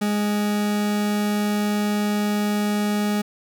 40% pulse tone, 207.7 Hz, G#3, in tune, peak -19 dBFS, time 0.01-3.22 s, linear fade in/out 10 ms, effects none

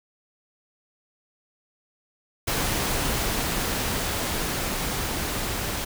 pink noise with level ramp, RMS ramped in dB -25 to -29 dBFS, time 2.47-5.85 s, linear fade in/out 10 ms, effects none

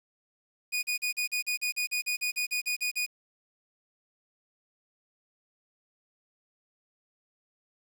sawtooth tone bursts, 2466 Hz, D#7, 16 cents flat, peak -24 dBFS, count 16, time 0.72-3.065 s, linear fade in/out 20 ms, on 110 ms, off 39 ms, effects 9-bit

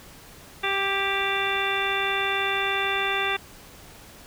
harmonic tone with a mistuned harmonic, 392 Hz, G4, in tune, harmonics 1 / 2 / 3 / 4 / 5 / 6 / 7 / 9, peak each -31 / -31 / -31 / -31 / -31 / -31 / -31 / -31 dBFS, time 0.63-3.37 s, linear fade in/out 10 ms, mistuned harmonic 4, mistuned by +20 cents, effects pink hiss -47 dBFS RMS until 4.26 s

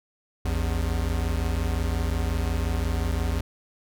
square tone pair together, 56.75 / 82.41 Hz, A#1 / E2, -46 / 0 cents, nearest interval tritone, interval 646 cents, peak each -27 dBFS, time 0.45-3.41 s, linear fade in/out 5 ms, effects none

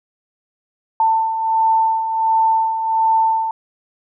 sine beating tone pair, 891 / 892.4 Hz, A5 / A5, +22 / +24 cents, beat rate 1.4 Hz, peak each -22 / -14 dBFS, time 1-3.51 s, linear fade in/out 2 ms, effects none

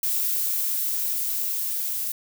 violet noise with level ramp, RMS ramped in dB -24 to -28 dBFS, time 0.03-2.12 s, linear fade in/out 2 ms, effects none

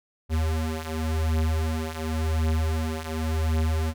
square beating tone pair, 78.8 / 79.71 Hz, D#2 / D#2, +23 / +42 cents, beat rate 0.91 Hz, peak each -29 / -26 dBFS, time 0.29-3.94 s, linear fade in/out 50 ms, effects none

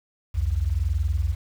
sine tone pair together, 63.65 / 84.5 Hz, C2 / E2, -47 / +43 cents, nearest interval perfect fourth, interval 490 cents, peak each -23 dBFS, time 0.34-1.35 s, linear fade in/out 20 ms, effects tanh soft clip ceiling -13 dBFS + 8-bit

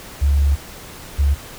sine tone pair in turn, 70.8 / 70.8 Hz, C#2 / C#2, +37 / +37 cents, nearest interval unison, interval 0 cents, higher neither, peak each -12 dBFS, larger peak neither, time 0.21-0.56 / 1.18-1.35 s, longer first, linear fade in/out 20 ms, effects pink hiss -37 dBFS RMS until 1.58 s

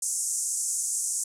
white band-pass noise, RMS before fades -29 dBFS, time 0.02-1.24 s, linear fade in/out 5 ms, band 6300 to 9700 Hz, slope 48 dB/octave, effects none

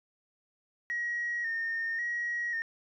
sine tone with vibrato, 1864.7 Hz, A#6, in tune, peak -29 dBFS, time 0.9-2.62 s, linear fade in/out 0 ms, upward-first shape square, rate 0.92 Hz, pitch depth 34 cents each way, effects tanh soft clip ceiling -26 dBFS

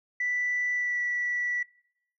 sine tone with pitch glide, 1975 to 1954.6 Hz, B6 to B6, 0 to -18 cents, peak -25 dBFS, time 0.2-1.63 s, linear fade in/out 5 ms, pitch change -18 cents, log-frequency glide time 0.73-1 s, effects noise-tail reverb RT60 0.7 s tail -23 dB re dry + tanh soft clip ceiling -21 dBFS

